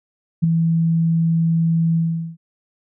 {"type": "tone with ADSR envelope", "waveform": "sine", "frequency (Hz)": 164.81, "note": "E3", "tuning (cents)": 0, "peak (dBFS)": -9, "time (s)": [0.42, 2.37], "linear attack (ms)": 20, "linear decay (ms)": 6, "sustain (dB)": -5, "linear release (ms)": 410, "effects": []}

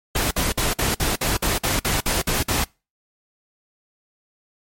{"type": "noise bursts", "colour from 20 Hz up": "pink", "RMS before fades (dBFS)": -21, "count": 12, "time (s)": [0.15, 2.642], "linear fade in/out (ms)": 5, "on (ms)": 160, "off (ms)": 52, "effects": ["noise-tail reverb RT60 0.3 s tail -26 dB re dry", "MP3 64 kbps"]}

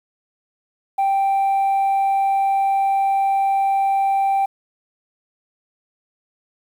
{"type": "tone", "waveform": "sine", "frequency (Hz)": 784, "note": "G5", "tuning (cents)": 0, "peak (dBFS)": -13, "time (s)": [0.98, 4.46], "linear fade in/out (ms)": 10, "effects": ["tanh soft clip ceiling -14 dBFS", "8-bit"]}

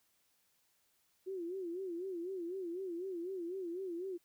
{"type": "tone with vibrato", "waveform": "sine", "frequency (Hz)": 360.1, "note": "F#4", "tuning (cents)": -47, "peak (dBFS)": -38, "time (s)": [1.26, 4.18], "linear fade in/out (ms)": 20, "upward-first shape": "sine", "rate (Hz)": 4, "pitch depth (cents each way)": 130, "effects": ["white hiss -75 dBFS RMS until 4.24 s"]}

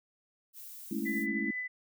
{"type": "noise", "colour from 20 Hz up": "violet", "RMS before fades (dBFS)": -47, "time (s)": [0.53, 1.27], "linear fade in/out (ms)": 50}
{"type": "chord", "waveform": "sine", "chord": "A major seventh", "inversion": "third", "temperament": "equal with one note detuned", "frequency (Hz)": [207.7, 223.1, 277.2, 329.6], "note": ["G#3", "A3", "C#4", "E4"], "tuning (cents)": [0, 24, 0, 0], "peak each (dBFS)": -37, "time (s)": [0.91, 1.51], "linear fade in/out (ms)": 5}
{"type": "tone with tremolo", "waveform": "sine", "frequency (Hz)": 2000, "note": "B6", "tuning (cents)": 21, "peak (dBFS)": -32, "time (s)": [1.05, 1.68], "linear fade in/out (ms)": 20, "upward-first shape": "triangle", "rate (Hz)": 9.8, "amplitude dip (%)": 35}
{"effects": []}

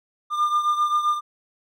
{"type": "beating tone pair", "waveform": "triangle", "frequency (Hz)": [1201, 1208.6], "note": ["D6", "D6"], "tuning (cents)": [38, 49], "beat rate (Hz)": 7.6, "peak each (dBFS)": [-18, -24], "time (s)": [0.3, 1.21], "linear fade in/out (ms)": 50, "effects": []}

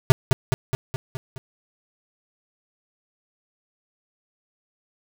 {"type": "tone with echo", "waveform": "square", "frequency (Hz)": 130.81, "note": "C3", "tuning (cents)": 0, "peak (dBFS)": -9, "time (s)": [0.1, 0.12], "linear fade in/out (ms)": 0, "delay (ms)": 210, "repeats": 6, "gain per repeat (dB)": -4, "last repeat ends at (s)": 1.38, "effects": []}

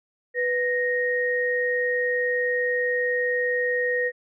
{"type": "tone pair together", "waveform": "sine", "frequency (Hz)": [493.9, 1864.7], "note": ["B4", "A#6"], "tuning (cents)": [0, 0], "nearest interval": "octave + major seventh", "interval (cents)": 2300, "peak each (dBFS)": -24, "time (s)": [0.34, 4.12], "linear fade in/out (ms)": 50, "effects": []}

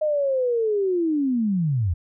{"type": "linear sweep", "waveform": "sine", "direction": "down", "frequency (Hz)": [622.3, 77.78], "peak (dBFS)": -19, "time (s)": [0.01, 1.94], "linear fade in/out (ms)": 10, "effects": []}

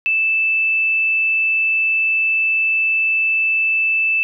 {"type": "tone", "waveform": "sine", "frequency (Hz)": 2637, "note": "E7", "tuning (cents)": 0, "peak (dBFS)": -14, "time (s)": [0.06, 4.23], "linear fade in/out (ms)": 0, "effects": []}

